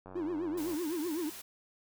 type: click train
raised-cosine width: 1 ms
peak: -34 dBFS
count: 65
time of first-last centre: 0.06-0.744 s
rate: 93.5 Hz
type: tone with vibrato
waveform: triangle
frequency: 326.3 Hz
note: E4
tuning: 18 cents flat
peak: -30 dBFS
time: 0.15-1.3 s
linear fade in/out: 10 ms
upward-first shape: triangle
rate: 7.9 Hz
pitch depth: 220 cents each way
type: noise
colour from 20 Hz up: white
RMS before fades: -46 dBFS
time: 0.57-1.42 s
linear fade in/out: 10 ms
effects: none